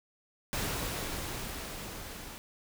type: noise with level ramp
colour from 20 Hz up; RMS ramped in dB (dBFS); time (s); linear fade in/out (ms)
pink; -33 to -45; 0.53-2.38; 0
effects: none